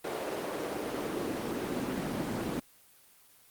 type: noise with high-pass filter sweep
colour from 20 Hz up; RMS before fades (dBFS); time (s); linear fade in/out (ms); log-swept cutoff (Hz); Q
brown; -34; 0.04-2.6; 5; 480 to 210; 1.6
effects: white hiss -60 dBFS RMS until 3.5 s + Opus 24 kbps